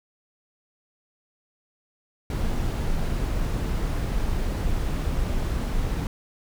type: noise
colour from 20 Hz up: brown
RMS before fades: -25 dBFS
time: 2.3-6.07 s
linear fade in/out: 2 ms
effects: none